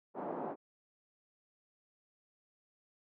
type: band-pass noise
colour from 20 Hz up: white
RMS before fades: -40 dBFS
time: 0.14-0.56 s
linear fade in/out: 50 ms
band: 200 to 860 Hz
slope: 24 dB/octave
effects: none